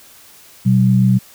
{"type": "tone pair together", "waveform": "sine", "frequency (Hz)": [123.47, 190.74], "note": ["B2", "G3"], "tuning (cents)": [0, -47], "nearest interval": "minor sixth", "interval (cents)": 753, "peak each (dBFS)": -12, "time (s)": [0.65, 1.19], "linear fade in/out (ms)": 20, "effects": ["white hiss -44 dBFS RMS until 1.34 s"]}